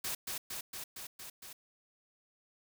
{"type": "noise with echo", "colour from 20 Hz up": "white", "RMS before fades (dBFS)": -37, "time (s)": [0.04, 0.15], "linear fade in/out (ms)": 5, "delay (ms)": 230, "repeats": 6, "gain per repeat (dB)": -2, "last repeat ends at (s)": 1.53, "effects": []}